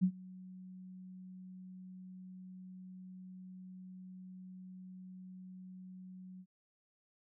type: tone with ADSR envelope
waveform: sine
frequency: 185 Hz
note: F#3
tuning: in tune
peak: -24 dBFS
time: 0.01-6.46 s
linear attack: 27 ms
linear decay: 72 ms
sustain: -24 dB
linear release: 58 ms
effects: none